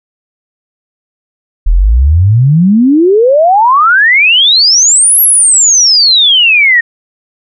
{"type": "exponential two-way sweep", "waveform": "sine", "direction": "up then down", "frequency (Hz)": [37.07, 11730, 1831], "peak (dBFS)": -3, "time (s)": [1.66, 6.81], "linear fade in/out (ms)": 10, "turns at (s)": 5.21, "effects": []}